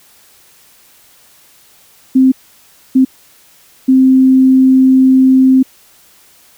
sine tone bursts at uneven times, 261.6 Hz, C4, in tune, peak -4 dBFS, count 3, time 2.15-2.32 / 2.95-3.05 / 3.88-5.63 s, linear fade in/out 10 ms, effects white hiss -46 dBFS RMS until 6.57 s

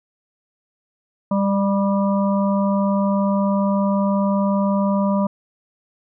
harmonic tone with a mistuned harmonic, 198.6 Hz, G3, 23 cents sharp, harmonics 1 / 3 / 5 / 6, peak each -17 / -23 / -26 / -31 dBFS, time 1.31-5.27 s, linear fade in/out 5 ms, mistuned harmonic 5, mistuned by -26 cents, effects none

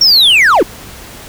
triangle linear sweep, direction down, 5610 to 263.7 Hz, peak -3 dBFS, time 0.01-0.63 s, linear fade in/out 5 ms, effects pink hiss -32 dBFS RMS until 1.28 s

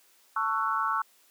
sine chord, F# minor seventh, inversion first, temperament just, 888 / 1110 / 1332 / 1480 Hz, A5 / C#6 / E6 / F#6, +16 / +2 / +18 / 0 cents, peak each -33 / -29 / -29 / -35 dBFS, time 0.36-1.02 s, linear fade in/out 5 ms, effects white hiss -62 dBFS RMS until 1.3 s + high-pass 300 Hz 12 dB/octave

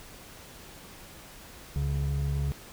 triangle tone pair together, 69.4 / 140.13 Hz, C#2 / C#3, +3 / +19 cents, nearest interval octave, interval 1216 cents, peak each -27 dBFS, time 1.76-2.52 s, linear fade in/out 0 ms, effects pink hiss -48 dBFS RMS until 2.72 s

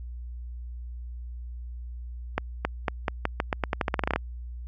accelerating click train, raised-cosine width 0.5 ms, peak -9 dBFS, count 18, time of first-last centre 2.38-4.16 s, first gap 270 ms, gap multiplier 0.86, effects added 60 Hz sine -35 dBFS peak until 4.67 s

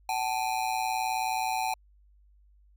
square ring-modulated tone, 815 Hz, G#5, 33 cents flat, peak -25 dBFS, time 0.09-1.74 s, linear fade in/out 2 ms, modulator 59.5 Hz, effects added 50 Hz sine -57 dBFS peak until 2.76 s

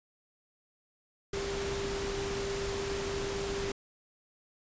sine tone in noise, 396.4 Hz, G4, 19 cents sharp, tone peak -34 dBFS, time 1.33-3.72 s, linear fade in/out 5 ms, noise pink, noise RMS -37 dBFS, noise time 1.33-3.72 s, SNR 0 dB, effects resampled to 16000 Hz

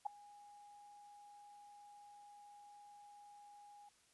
sine tone with ADSR envelope, 822 Hz, G#5, 18 cents flat, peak -33 dBFS, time 0.05-3.89 s, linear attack 15 ms, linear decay 4 ms, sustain -24 dB, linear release 5 ms, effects white hiss -72 dBFS RMS until 4.13 s + resampled to 24000 Hz

